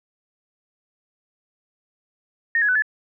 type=tone with pitch steps; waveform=sine; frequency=1842 / 1676 / 1499 / 1723 Hz; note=A#6 / G#6 / F#6 / A6; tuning=-21 / +15 / +22 / -37 cents; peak=-16 dBFS; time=2.55-2.822 s; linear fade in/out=2 ms; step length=68 ms; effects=none